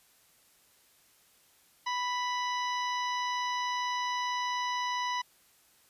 harmonic tone with a mistuned harmonic, 987.8 Hz, B5, in tune, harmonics 1 / 2 / 3 / 4 / 5 / 6, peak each -31 / -37 / -41 / -43 / -45 / -47 dBFS, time 1.86-5.22 s, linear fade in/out 10 ms, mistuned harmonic 5, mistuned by +47 cents, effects white hiss -64 dBFS RMS until 5.89 s + resampled to 32000 Hz

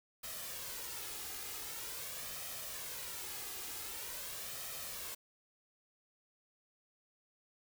white noise with flanger, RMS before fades -44 dBFS, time 0.23-5.15 s, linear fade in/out 10 ms, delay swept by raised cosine 1.6 to 2.46 ms, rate 0.45 Hz, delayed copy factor +0.5, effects none

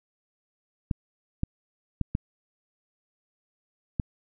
clicks, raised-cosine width 5 ms, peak -13 dBFS, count 5, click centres 0.912 / 1.434 / 2.013 / 2.151 / 3.998 s, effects none

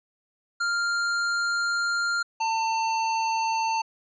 square tone pair in turn, 1396.9 / 896.9 Hz, F6 / A5, 0 / +33 cents, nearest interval minor sixth, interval 767 cents, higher first, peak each -24 dBFS, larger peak neither, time 0.6-2.23 / 2.4-3.82 s, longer first, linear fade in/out 10 ms, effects resampled to 16000 Hz

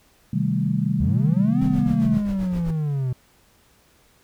sine chord, A half-diminished seventh, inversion first, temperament equal with one note detuned, 130.81 / 156.83 / 196 / 220 Hz, C3 / Eb3 / G3 / A3, 0 / +14 / 0 / 0 cents, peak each -25 / -24 / -23 / -28 dBFS, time 0.33-2.18 s, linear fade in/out 5 ms
triangle linear two-way sweep, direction up then down, 66 to 261.6 to 123.3 Hz, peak -19 dBFS, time 1-3.13 s, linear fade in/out 5 ms, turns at 1.62 s
brown noise with tremolo, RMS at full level -31 dBFS, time 1.61-2.71 s, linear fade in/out 5 ms, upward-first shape sine, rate 7.6 Hz, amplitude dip 75%
effects pink hiss -58 dBFS RMS until 4.23 s

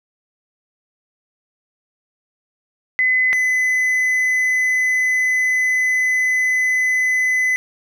sine / triangle tone pair in turn, 2025 / 2016 Hz, B6 / B6, +43 / +35 cents, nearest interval unison, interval 8 cents, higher first, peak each -13 dBFS, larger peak neither, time 2.99-3.33 / 3.33-7.56 s, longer second, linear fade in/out 0 ms, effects none

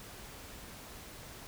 silence, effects pink hiss -49 dBFS RMS until 1.47 s

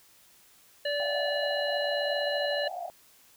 harmonic tone, 580 Hz, D5, 22 cents flat, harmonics 1 / 3 / 5 / 7, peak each -29 / -34 / -36 / -37 dBFS, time 0.85-2.68 s, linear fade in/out 5 ms
white band-pass noise, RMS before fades -37 dBFS, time 1-2.9 s, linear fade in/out 0 ms, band 630 to 750 Hz, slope 96 dB/octave
effects white hiss -59 dBFS RMS until 3.36 s

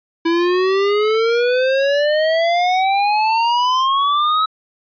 square exponential sweep, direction up, 329.6 to 1292 Hz, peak -14 dBFS, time 0.25-4.46 s, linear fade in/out 10 ms, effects resampled to 11025 Hz

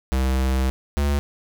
square tone pair in turn, 65.41 / 71.49 Hz, C2 / D2, 0 / -46 cents, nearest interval major second, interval 154 cents, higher second, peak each -19 / -19 dBFS, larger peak neither, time 0.12-0.7 / 0.97-1.19 s, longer first, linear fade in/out 0 ms, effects none

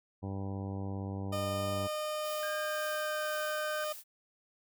harmonic tone, 97.7 Hz, G2, 5 cents flat, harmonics 1 / 2 / 3 / 4 / 5 / 6 / 7 / 8 / 9 / 10, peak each -37 / -41 / -44 / -49 / -49 / -52 / -55 / -51 / -56 / -55 dBFS, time 0.22-1.88 s, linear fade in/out 20 ms
30% pulse tone, 610 Hz, D#5, 34 cents flat, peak -31 dBFS, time 1.32-3.93 s, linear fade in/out 10 ms
blue noise with tremolo, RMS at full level -46 dBFS, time 2.21-4.04 s, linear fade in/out 50 ms, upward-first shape triangle, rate 1.9 Hz, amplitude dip 55%
sine tone with pitch glide, 1603 to 1543.9 Hz, G6 to G6, +38 to -27 cents, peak -38 dBFS, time 2.43-3.84 s, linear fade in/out 0 ms, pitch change -65 cents, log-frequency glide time 2.57-3.4 s
effects none

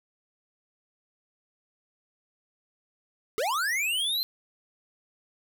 square linear sweep, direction up, 392 to 4186 Hz, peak -26 dBFS, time 3.38-4.23 s, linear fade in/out 0 ms, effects none

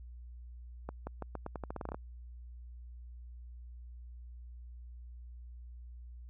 accelerating click train, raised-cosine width 1 ms, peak -25 dBFS, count 14, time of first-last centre 0.89-1.945 s, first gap 180 ms, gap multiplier 0.85, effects added 60 Hz sine -46 dBFS peak until 6.29 s

